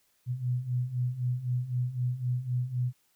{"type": "beating tone pair", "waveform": "sine", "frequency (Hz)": [122, 125.9], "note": ["B2", "B2"], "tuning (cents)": [-21, 34], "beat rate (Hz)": 3.9, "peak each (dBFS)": [-33, -29], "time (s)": [0.26, 2.93], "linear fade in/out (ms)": 50, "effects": ["white hiss -70 dBFS RMS until 3.15 s"]}